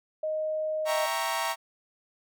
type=tone; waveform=sine; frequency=622.3 Hz; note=D#5; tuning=in tune; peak=-27 dBFS; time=0.23-1.06 s; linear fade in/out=5 ms
type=chord; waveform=sawtooth; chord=E diminished seventh; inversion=none; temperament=equal; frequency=659.3 / 784 / 932.3 / 1108.7 Hz; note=E5 / G5 / Bb5 / Db6; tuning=0 / 0 / 0 / 0 cents; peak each=-30 / -32 / -27 / -30 dBFS; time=0.85-1.56 s; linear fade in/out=50 ms
effects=none